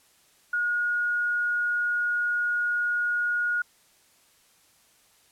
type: tone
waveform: sine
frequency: 1441 Hz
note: F#6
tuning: 46 cents flat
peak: -23 dBFS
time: 0.53-3.62 s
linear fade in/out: 5 ms
effects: white hiss -61 dBFS RMS until 5.31 s + low-pass 12000 Hz 12 dB/octave